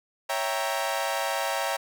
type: chord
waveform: sawtooth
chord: C# diminished seventh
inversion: none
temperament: equal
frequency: 554.4 / 659.3 / 784 / 932.3 Hz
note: C#5 / E5 / G5 / Bb5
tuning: 0 / 0 / 0 / 0 cents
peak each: -28 dBFS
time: 0.29-1.77 s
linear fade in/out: 10 ms
effects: none